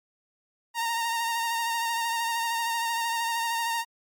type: tone with vibrato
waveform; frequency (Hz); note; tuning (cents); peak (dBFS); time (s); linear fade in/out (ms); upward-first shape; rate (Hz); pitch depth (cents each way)
sawtooth; 925; A#5; -14; -22; 0.74-3.85; 50; sine; 13; 27
effects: MP3 96 kbps